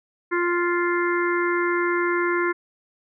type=harmonic tone; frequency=349.2 Hz; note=F4; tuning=in tune; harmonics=1 / 3 / 4 / 5 / 6; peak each=-22 / -27 / -28 / -29 / -30 dBFS; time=0.31-2.53 s; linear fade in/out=20 ms; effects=none